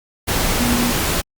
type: tone in noise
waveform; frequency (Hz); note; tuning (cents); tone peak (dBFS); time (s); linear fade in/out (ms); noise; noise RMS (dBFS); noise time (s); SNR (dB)
sine; 240.6; B3; -45; -18; 0.59-0.92; 20; pink; -19; 0.27-1.22; -2
effects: Opus 48 kbps